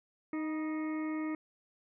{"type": "harmonic tone with a mistuned harmonic", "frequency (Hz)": 310.8, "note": "D#4", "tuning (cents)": -2, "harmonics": [1, 2, 3, 4, 6, 7, 8], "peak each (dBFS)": [-33, -48, -50, -47, -50, -49, -62], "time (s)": [0.33, 1.35], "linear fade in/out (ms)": 2, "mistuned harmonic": 3, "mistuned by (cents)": 41, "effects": []}